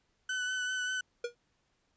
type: tone with vibrato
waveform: 35% pulse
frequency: 1503 Hz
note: F#6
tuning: 27 cents sharp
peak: -30 dBFS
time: 0.29-1.01 s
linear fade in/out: 5 ms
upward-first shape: sine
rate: 5.1 Hz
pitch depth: 20 cents each way
type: tone with exponential decay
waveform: square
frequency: 478.7 Hz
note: A#4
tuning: 46 cents sharp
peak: -30 dBFS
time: 1.24-1.35 s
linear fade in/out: 5 ms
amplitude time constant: 22 ms
effects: pink hiss -75 dBFS RMS until 1.96 s + resampled to 16000 Hz